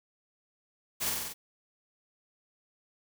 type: noise with echo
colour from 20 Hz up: white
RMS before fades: -32 dBFS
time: 1-1.11 s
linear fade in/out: 20 ms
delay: 46 ms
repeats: 5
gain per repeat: -2 dB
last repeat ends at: 1.34 s
effects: none